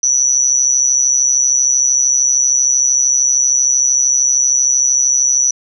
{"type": "tone with amplitude modulation", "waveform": "sine", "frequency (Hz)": 5920, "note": "F#8", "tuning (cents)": 0, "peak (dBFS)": -6, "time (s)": [0.03, 5.51], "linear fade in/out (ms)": 5, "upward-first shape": "sine", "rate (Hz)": 133, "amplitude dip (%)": 90, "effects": []}